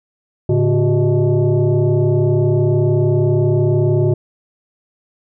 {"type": "tone with frequency modulation", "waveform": "sine", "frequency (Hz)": 110, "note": "A2", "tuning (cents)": 0, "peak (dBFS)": -11, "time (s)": [0.49, 4.14], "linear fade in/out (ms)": 5, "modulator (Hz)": 253, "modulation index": 1.4, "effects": []}